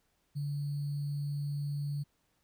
sine tone with sample-and-hold, 144.2 Hz, D3, 31 cents flat, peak -32 dBFS, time 0.35-2.04 s, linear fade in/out 20 ms, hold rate 4410 Hz, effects pink hiss -75 dBFS RMS until 2.43 s

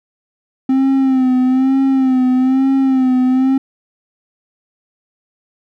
triangle tone with vibrato, 261.6 Hz, C4, in tune, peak -8 dBFS, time 0.69-3.58 s, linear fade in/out 5 ms, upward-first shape sine, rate 1.1 Hz, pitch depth 51 cents each way, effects none

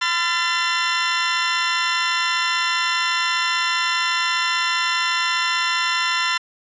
20% pulse tone cluster, 1017 / 1368 / 1766 Hz, C6 / F6 / A6, -50 / -36 / +6 cents, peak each -18 dBFS, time 0.01-6.38 s, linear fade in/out 10 ms, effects resampled to 16000 Hz + 8-bit

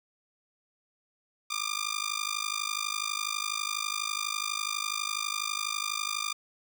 10% pulse tone with amplitude modulation, 1198 Hz, D6, 34 cents sharp, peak -18 dBFS, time 1.5-6.33 s, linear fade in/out 10 ms, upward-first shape sine, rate 52.1 Hz, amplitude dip 95%, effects none

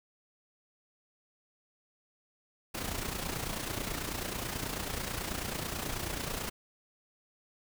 pink noise with amplitude modulation, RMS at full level -34 dBFS, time 2.74-6.5 s, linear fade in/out 10 ms, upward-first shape sine, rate 29.2 Hz, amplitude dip 60%, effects none

